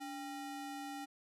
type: ring-modulated tone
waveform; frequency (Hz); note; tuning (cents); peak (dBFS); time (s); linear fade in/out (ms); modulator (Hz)
square; 542; C#5; -39; -40; 0-1.06; 20; 254
effects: resampled to 32000 Hz